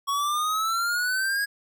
square exponential sweep, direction up, 1108.7 to 1661.2 Hz, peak -24 dBFS, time 0.07-1.46 s, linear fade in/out 20 ms, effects none

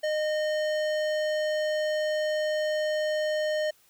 sine tone with hard clipping, 613 Hz, D#5, 26 cents flat, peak -27 dBFS, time 0.03-3.71 s, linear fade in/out 10 ms, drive 15 dB, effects white hiss -62 dBFS RMS until 3.89 s

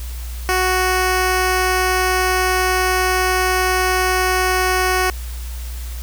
10% pulse tone, 370 Hz, F#4, in tune, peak -7 dBFS, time 0.49-5.1 s, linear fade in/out 0 ms, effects added 60 Hz sine -25 dBFS peak until 6.02 s + white hiss -38 dBFS RMS until 6.02 s

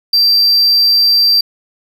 triangle tone, 4699 Hz, D8, in tune, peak -6 dBFS, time 0.13-1.41 s, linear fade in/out 5 ms, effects 7-bit

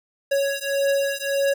square beating tone pair, 554.4 / 556.1 Hz, C#5 / C#5, 0 / +5 cents, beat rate 1.7 Hz, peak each -24 dBFS, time 0.31-1.54 s, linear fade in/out 10 ms, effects none

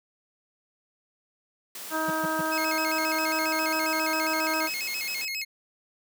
white high-pass noise, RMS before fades -39 dBFS, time 1.75-5.25 s, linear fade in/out 2 ms, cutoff 160 Hz, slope 48 dB/octave
harmonic tone, 316.5 Hz, D#4, 30 cents sharp, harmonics 1 / 2 / 3 / 4 / 5, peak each -32 / -32 / -32 / -32 / -32 dBFS, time 1.9-4.7 s, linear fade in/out 50 ms
square tone bursts, 174.61 Hz, F3, in tune, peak -31 dBFS, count 3, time 2.08-2.412 s, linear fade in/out 5 ms, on 24 ms, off 130 ms
25% pulse tone with vibrato, 2349 Hz, D7, in tune, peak -26 dBFS, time 2.51-5.45 s, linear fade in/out 20 ms, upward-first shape square, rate 7.4 Hz, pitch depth 150 cents each way
effects none

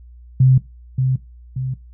sine tone with echo, 130.3 Hz, C3, 7 cents flat, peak -8 dBFS, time 0.4-0.58 s, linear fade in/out 5 ms, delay 580 ms, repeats 2, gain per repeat -6 dB, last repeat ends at 1.74 s, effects noise-tail reverb RT60 0.2 s tail -18 dB re dry + added 60 Hz sine -39 dBFS peak until 1.93 s

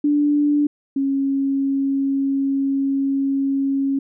sine tone pair in turn, 292.7 / 273.9 Hz, D4 / C#4, -6 / -21 cents, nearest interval minor second, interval 115 cents, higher first, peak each -14 / -17 dBFS, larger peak first, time 0.04-0.67 / 0.96-3.99 s, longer second, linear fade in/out 5 ms, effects none

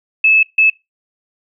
sine tone bursts at uneven times, 2606 Hz, E7, 20 cents flat, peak -7 dBFS, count 2, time 0.24-0.43 / 0.58-0.7 s, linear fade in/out 5 ms, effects noise-tail reverb RT60 0.2 s tail -20 dB re dry

